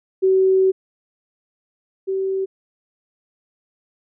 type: tone pair in turn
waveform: sine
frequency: 379.4 / 384 Hz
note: F#4 / G4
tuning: +43 / -36 cents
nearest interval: unison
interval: 21 cents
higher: second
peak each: -12 / -19 dBFS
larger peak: first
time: 0.22-0.72 / 2.07-2.46 s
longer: first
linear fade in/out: 20 ms
effects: none